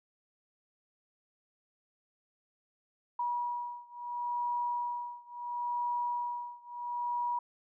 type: beating tone pair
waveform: sine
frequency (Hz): 964 / 964.73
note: B5 / B5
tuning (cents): -42 / -41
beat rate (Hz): 0.73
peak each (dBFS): -35 / -36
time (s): 3.19-7.39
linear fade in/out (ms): 5
effects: none